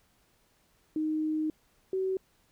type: tone pair in turn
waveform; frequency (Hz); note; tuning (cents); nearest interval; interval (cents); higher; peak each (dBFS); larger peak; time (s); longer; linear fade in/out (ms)
sine; 310.6 / 378.8; D#4 / F#4; -3 / +41; minor third; 344; second; -27 / -27; neither; 0.96-1.5 / 1.93-2.17; first; 2
effects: pink hiss -68 dBFS RMS until 2.51 s